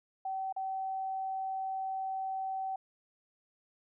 sine tone with dropouts, 766 Hz, G5, 40 cents flat, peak -33 dBFS, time 0.25-2.76 s, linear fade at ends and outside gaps 5 ms, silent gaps 0.526-0.563 s, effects none

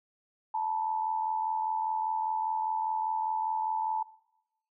sine tone pair together, 878 / 963 Hz, A5 / B5, -4 / -44 cents, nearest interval major second, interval 160 cents, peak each -29 / -35 dBFS, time 0.54-4.03 s, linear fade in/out 5 ms, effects noise-tail reverb RT60 0.9 s tail -20 dB re dry

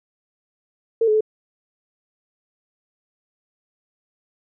sine tone with pitch steps, 454.6 / 428 / 433 Hz, A#4 / A4 / A4, -43 / -48 / -28 cents, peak -14 dBFS, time 1.01-1.208 s, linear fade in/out 5 ms, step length 66 ms, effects none

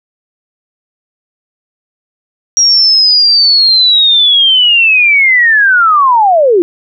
sine linear sweep, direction down, 5680 to 326.8 Hz, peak -4 dBFS, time 2.57-6.62 s, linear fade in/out 0 ms, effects none

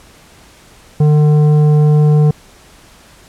sine tone with tanh clipping, 150.2 Hz, D3, 39 cents sharp, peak -8 dBFS, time 1-2.31 s, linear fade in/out 5 ms, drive 10 dB, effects pink hiss -43 dBFS RMS until 3.28 s + low-pass 11000 Hz 12 dB/octave

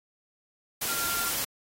sine tone in noise, 1384 Hz, F6, 16 cents flat, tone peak -34 dBFS, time 0.88-1.3 s, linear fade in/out 10 ms, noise white, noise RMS -30 dBFS, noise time 0.81-1.45 s, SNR -7 dB, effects AAC 48 kbps

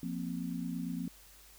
sine chord, F suspended fourth, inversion none, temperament equal, 174.61 / 233.1 / 261.6 Hz, F3 / Bb3 / C4, 0 / 0 / 0 cents, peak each -38 / -40 / -39 dBFS, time 0.03-1.08 s, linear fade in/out 2 ms, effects added 50 Hz sine -61 dBFS peak until 1.58 s + white hiss -58 dBFS RMS until 1.58 s

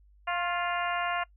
harmonic tone with a mistuned harmonic, 349.2 Hz, F4, in tune, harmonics 2 / 3 / 4 / 5 / 6 / 7 / 8, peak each -32 / -33 / -35 / -37 / -39 / -41 / -39 dBFS, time 0.27-1.24 s, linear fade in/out 10 ms, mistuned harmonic 3, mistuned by +31 cents, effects noise-tail reverb RT60 0.1 s tail -23 dB re dry + added 50 Hz sine -56 dBFS peak until 1.36 s

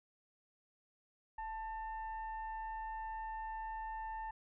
sine tone with frequency modulation, 880 Hz, A5, in tune, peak -40 dBFS, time 1.38-4.31 s, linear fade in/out 5 ms, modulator 919 Hz, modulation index 0.55, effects none

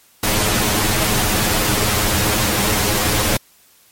pink noise with comb filter, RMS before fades -17 dBFS, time 0.23-3.37 s, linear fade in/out 5 ms, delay 9.5 ms, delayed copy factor +0.85, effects white hiss -52 dBFS RMS until 3.91 s + MP3 64 kbps

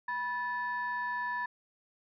sine tone pair together, 978 / 1742.6 Hz, B5 / A6, -17 / -17 cents, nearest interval minor seventh, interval 1000 cents, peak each -33 / -34 dBFS, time 0.08-1.46 s, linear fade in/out 5 ms, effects tanh soft clip ceiling -26 dBFS

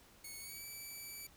5% pulse tone with pitch glide, 2208 to 2308 Hz, C#7 to D7, -7 to -31 cents, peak -37 dBFS, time 0.24-1.27 s, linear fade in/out 5 ms, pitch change +76 cents, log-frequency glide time 0.39-0.64 s, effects pink hiss -63 dBFS RMS until 1.36 s

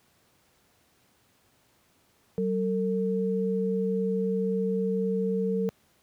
sine tone pair together, 190 / 451.9 Hz, F#3 / A4, +46 / +46 cents, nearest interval octave + minor third, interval 1500 cents, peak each -27 dBFS, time 2.38-5.69 s, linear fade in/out 0 ms, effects pink hiss -65 dBFS RMS until 6.02 s + high-pass 80 Hz 12 dB/octave

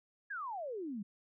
sine exponential sweep, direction down, 1710 to 190 Hz, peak -38 dBFS, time 0.3-1.03 s, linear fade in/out 10 ms, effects none

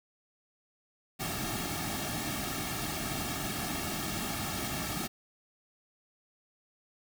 pink noise with comb filter, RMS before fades -35 dBFS, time 1.19-5.08 s, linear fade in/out 20 ms, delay 2 ms, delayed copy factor -0.8, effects none

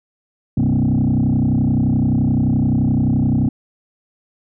sine tone with frequency modulation, 181.4 Hz, F#3, 34 cents flat, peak -11 dBFS, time 0.57-3.49 s, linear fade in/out 5 ms, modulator 31.6 Hz, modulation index 2.9, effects tanh soft clip ceiling -11 dBFS

